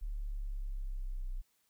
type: linear sweep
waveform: sine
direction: down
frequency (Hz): 36.71 to 30.87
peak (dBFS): -35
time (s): 0.01-1.42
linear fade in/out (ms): 20
effects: white hiss -75 dBFS RMS until 1.69 s